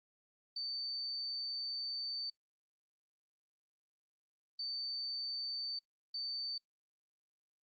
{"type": "tone bursts at uneven times", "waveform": "sine", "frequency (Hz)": 4565, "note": "D8", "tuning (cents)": -50, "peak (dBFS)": -38, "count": 3, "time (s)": [[0.56, 2.3], [4.59, 5.79], [6.14, 6.58]], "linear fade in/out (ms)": 5, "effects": ["noise-tail reverb RT60 0.1 s tail -21 dB re dry", "Opus 48 kbps"]}